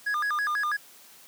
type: tone with vibrato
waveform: triangle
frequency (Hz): 1419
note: F6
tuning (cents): +27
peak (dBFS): -23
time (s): 0.06-0.77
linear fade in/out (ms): 10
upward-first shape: square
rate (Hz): 6.1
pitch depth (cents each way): 280
effects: white hiss -52 dBFS RMS until 1.27 s + high-pass 150 Hz 12 dB/octave